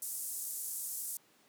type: band-pass noise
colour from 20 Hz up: pink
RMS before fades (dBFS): -40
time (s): 0.02-1.17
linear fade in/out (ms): 2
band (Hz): 8100 to 14000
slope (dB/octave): 24
effects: pink hiss -66 dBFS RMS until 1.48 s + high-pass 200 Hz 12 dB/octave